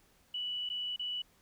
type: tone with dropouts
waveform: sine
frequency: 2956 Hz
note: F#7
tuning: 2 cents flat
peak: -34 dBFS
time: 0.34-1.22 s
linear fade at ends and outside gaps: 5 ms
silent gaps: 0.691-0.699 / 0.962-0.994 s
effects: pink hiss -67 dBFS RMS until 1.41 s